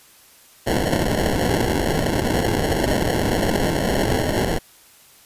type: noise with sample-and-hold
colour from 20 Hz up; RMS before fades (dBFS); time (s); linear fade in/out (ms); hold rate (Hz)
white; -20; 0.66-4.59; 20; 1225
effects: white hiss -50 dBFS RMS until 5.25 s + resampled to 32000 Hz